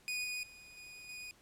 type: tone with level steps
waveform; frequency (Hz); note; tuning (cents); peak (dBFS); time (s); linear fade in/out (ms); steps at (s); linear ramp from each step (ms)
sawtooth; 2473; D#7; -11; -32 / -34 / -50 / -46 / -41; 0.08-1.31; 0; 0.24 / 0.43 / 0.77 / 1.09; 2
effects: pink hiss -65 dBFS RMS until 1.41 s + low-pass 12000 Hz 12 dB/octave